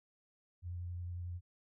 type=tone with vibrato; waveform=sine; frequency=88 Hz; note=F2; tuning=14 cents sharp; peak=-39 dBFS; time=0.62-1.41 s; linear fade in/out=50 ms; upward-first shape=triangle; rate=11 Hz; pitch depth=21 cents each way; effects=none